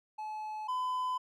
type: tone pair in turn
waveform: triangle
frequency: 859 / 1010.4 Hz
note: A5 / B5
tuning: -42 / +39 cents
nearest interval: minor third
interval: 281 cents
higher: second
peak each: -35 / -29 dBFS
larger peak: second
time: 0.18-0.68 / 0.68-1.18 s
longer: neither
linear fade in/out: 10 ms
effects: none